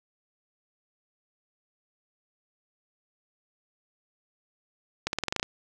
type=accelerating click train; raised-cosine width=0.2 ms; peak=-10 dBFS; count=9; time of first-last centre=5.07-5.429 s; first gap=61 ms; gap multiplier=0.91; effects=none